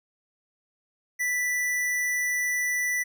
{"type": "tone", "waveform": "square", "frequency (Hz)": 1975.5, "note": "B6", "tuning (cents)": 0, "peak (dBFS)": -25, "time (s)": [1.19, 3.04], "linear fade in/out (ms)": 20, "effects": []}